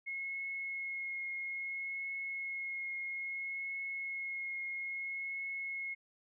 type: tone with vibrato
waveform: sine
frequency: 2167 Hz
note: C#7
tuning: 40 cents flat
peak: -37 dBFS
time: 0.06-5.95 s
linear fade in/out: 20 ms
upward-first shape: triangle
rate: 0.6 Hz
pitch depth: 13 cents each way
effects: none